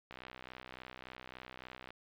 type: click train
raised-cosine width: 0.3 ms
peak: -30 dBFS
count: 115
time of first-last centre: 0.11-1.905 s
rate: 63.5 Hz
effects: low-pass 4000 Hz 12 dB/octave + MP3 96 kbps